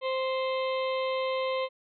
harmonic tone with a mistuned harmonic, 523.3 Hz, C5, in tune, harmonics 1 / 2 / 4 / 5 / 6 / 7 / 8, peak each -28 / -34 / -39 / -44 / -42 / -46 / -47 dBFS, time 0.01-1.69 s, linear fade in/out 50 ms, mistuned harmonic 8, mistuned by -63 cents, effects none

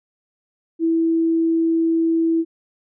sine tone, 328.5 Hz, E4, 6 cents flat, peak -15 dBFS, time 0.79-2.45 s, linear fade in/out 50 ms, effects none

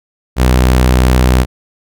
sawtooth tone, 62.9 Hz, B1, 32 cents sharp, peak -3 dBFS, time 0.36-1.46 s, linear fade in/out 50 ms, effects none

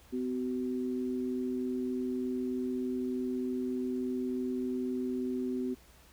sine tone pair together, 253.9 / 377.2 Hz, B3 / F#4, +48 / +33 cents, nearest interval perfect fifth, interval 685 cents, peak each -32 / -36 dBFS, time 0.12-5.75 s, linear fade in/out 20 ms, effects added 64 Hz sine -60 dBFS peak until 6.12 s + pink hiss -60 dBFS RMS until 6.12 s

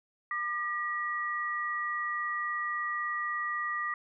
sine tone pair together, 1200.6 / 1917 Hz, D6 / A#6, +38 / +48 cents, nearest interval minor sixth, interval 810 cents, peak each -33 / -33 dBFS, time 0.31-3.94 s, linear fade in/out 2 ms, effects none

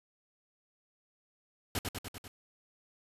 pink noise with echo, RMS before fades -33 dBFS, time 1.75-1.79 s, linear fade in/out 2 ms, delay 98 ms, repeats 5, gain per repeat -3 dB, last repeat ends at 2.28 s, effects resampled to 32000 Hz

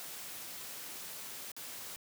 white noise with dropouts, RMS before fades -45 dBFS, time 0-1.96 s, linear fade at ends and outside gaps 0 ms, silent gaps 1.517-1.565 s, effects high-pass 100 Hz 12 dB/octave

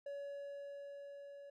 triangle tone with level ramp, 565 Hz, C#5, 33 cents sharp, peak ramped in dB -40 to -49 dBFS, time 0.06-1.5 s, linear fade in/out 5 ms, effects none

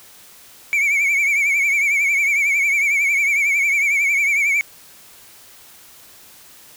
triangle tone with vibrato, 2269 Hz, C#7, 40 cents sharp, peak -13 dBFS, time 0.73-4.61 s, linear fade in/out 0 ms, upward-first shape triangle, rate 11 Hz, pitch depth 92 cents each way, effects white hiss -45 dBFS RMS until 6.76 s

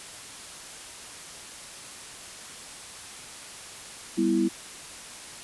sine chord, E minor, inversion first, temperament just, 197.78 / 247.2 / 329.6 Hz, G3 / B3 / E4, +16 / +2 / 0 cents, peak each -27 / -27 / -23 dBFS, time 4.17-4.49 s, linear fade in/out 20 ms, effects white hiss -42 dBFS RMS until 5.43 s + resampled to 24000 Hz

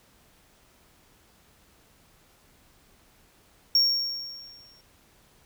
triangle tone with exponential decay, 5530 Hz, F8, 18 cents flat, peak -15 dBFS, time 3.75-4.81 s, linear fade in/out 2 ms, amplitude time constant 230 ms, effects pink hiss -60 dBFS RMS until 5.45 s

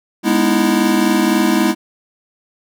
square chord, E major seventh, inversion first, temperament equal with one note detuned, 207.7 / 246.9 / 305.8 / 329.6 Hz, G#3 / B3 / D#4 / E4, 0 / 0 / -30 / 0 cents, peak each -18 / -19 / -20 / -17 dBFS, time 0.23-1.75 s, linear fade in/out 50 ms, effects none

